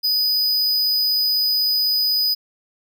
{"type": "tone", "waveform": "square", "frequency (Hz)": 4978, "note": "D#8", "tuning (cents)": 0, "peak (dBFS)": -17, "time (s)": [0.03, 2.35], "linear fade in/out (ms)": 20, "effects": []}